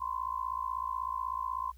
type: tone with amplitude modulation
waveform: sine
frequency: 1032 Hz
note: C6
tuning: 24 cents flat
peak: -28 dBFS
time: 0-1.72 s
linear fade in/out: 20 ms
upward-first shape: sine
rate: 56.2 Hz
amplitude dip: 95%
effects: added 60 Hz sine -51 dBFS peak until 1.77 s + white hiss -69 dBFS RMS until 1.77 s